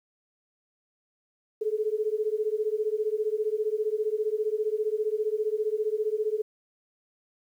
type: beating tone pair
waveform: sine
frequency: 422.7 / 437.7 Hz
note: G#4 / A4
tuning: +31 / -9 cents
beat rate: 15 Hz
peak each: -28 dBFS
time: 1.61-6.42 s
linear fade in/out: 10 ms
effects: 10-bit